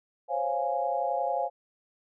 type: chord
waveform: sine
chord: Db major seventh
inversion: third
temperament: equal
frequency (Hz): 523.3 / 554.4 / 698.5 / 830.6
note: C5 / Db5 / F5 / Ab5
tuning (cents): 0 / 0 / 0 / 0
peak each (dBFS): -33 / -33 / -30 / -31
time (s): 0.28-1.5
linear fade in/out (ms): 50
effects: none